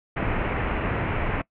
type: low-pass noise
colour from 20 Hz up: pink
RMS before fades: -26 dBFS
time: 0.16-1.42 s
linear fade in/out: 10 ms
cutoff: 2600 Hz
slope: 48 dB/octave
effects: noise-tail reverb RT60 0.1 s tail -22 dB re dry